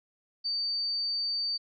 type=tone; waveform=sine; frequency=4600 Hz; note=D8; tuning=37 cents flat; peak=-28 dBFS; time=0.44-1.58 s; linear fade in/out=20 ms; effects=none